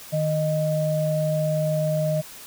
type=tone pair together; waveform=sine; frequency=154.75 / 619 Hz; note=D#3 / D#5; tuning=-9 / -9 cents; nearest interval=2 octaves; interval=2400 cents; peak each=-23 / -23 dBFS; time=0.12-2.22 s; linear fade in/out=20 ms; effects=white hiss -42 dBFS RMS until 2.46 s